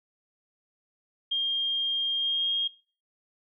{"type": "tone with pitch glide", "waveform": "sine", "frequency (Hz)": [3214, 3244], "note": ["G7", "G#7"], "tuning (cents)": [43, -41], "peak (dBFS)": -24, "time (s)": [1.31, 2.68], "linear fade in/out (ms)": 10, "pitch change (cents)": 16, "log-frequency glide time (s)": [2.16, 2.49], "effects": ["noise-tail reverb RT60 0.4 s tail -23 dB re dry"]}